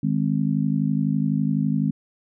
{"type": "chord", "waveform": "sine", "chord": "Ab major", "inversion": "second", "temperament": "just", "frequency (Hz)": [155.74, 207.7, 259.6], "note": ["Eb3", "Ab3", "C4"], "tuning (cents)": [2, 0, -13], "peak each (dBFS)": [-23, -23, -25], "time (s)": [0.03, 1.91], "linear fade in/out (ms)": 5, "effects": []}